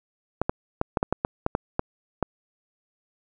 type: clicks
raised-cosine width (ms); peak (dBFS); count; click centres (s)
1; -8; 11; 0.416 / 0.495 / 0.814 / 0.972 / 1.029 / 1.126 / 1.249 / 1.464 / 1.551 / 1.794 / 2.227
effects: none